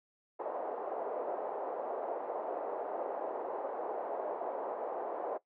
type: band-pass noise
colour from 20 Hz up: white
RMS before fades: -38 dBFS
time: 0.39-5.38 s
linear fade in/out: 10 ms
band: 440 to 740 Hz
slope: 24 dB/octave
effects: noise-tail reverb RT60 0.1 s tail -17 dB re dry